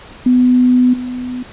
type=tone with level steps; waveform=sine; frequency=250 Hz; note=B3; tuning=21 cents sharp; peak=-7 / -20 dBFS; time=0.26-1.43 s; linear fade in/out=5 ms; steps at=0.93 s; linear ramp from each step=10 ms; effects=pink hiss -37 dBFS RMS until 1.52 s + resampled to 8000 Hz